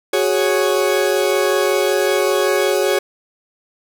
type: chord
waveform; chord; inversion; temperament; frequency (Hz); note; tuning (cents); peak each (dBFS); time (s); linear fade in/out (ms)
40% pulse; F# suspended second; none; equal; 370 / 415.3 / 554.4; F#4 / G#4 / C#5; 0 / 0 / 0; -18; 0.13-2.99; 5
effects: none